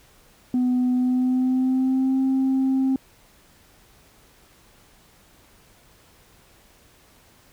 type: tone with pitch glide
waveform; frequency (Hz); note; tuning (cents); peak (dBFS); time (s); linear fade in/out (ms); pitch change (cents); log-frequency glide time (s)
sine; 250.2 to 264.9; B3 to C4; +23 to +22; -16; 0.54-2.96; 2; +99; 0.92-2.2
effects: tanh soft clip ceiling -16 dBFS + pink hiss -55 dBFS RMS until 7.52 s